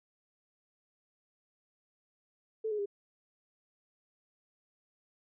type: tone with pitch steps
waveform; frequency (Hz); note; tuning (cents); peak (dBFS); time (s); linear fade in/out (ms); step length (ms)
sine; 440 / 421.6 / 403.9; A4 / G#4 / G#4; 0 / +26 / -48; -31; 2.64-2.859; 10; 73
effects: none

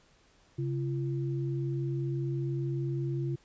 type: tone pair together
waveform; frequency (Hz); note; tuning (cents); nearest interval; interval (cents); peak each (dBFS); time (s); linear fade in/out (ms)
sine; 135.5 / 341.2; C#3 / F4; -39 / -40; octave + major third; 1599; -30 / -36; 0.58-3.36; 10
effects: pink hiss -64 dBFS RMS until 3.44 s + resampled to 16000 Hz

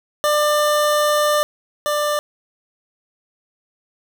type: tone pair in turn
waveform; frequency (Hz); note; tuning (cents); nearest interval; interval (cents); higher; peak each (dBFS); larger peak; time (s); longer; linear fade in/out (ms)
25% pulse; 596 / 593.2; D5 / D5; +25 / +17; unison; 8; first; -11 / -14; first; 0.24-1.43 / 1.86-2.19; first; 0
effects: none

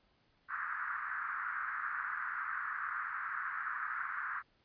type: band-pass noise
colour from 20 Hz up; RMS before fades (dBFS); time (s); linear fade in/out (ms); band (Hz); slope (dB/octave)
pink; -39; 0.48-4.43; 50; 1200 to 1700; 48
effects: pink hiss -72 dBFS RMS until 4.64 s + resampled to 11025 Hz

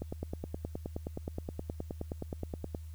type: click train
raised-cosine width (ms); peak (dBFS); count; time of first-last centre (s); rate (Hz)
2; -23; 27; 0.02-2.748; 9.53
effects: added 79 Hz sine -42 dBFS peak until 2.94 s + white hiss -65 dBFS RMS until 2.94 s

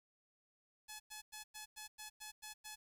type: tone bursts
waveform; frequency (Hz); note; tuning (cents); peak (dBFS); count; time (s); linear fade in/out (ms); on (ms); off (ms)
5% pulse; 855; A5; -50; -36; 9; 0.88-2.76; 20; 120; 100
effects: 11-bit

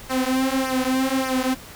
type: tone with flanger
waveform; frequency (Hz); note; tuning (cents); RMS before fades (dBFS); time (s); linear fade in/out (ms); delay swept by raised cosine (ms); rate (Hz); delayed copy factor
sawtooth; 261.6; C4; 0; -22; 0.09-1.55; 20; 0.25 to 6.15; 1.7; -0.95
effects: pink hiss -41 dBFS RMS until 1.75 s

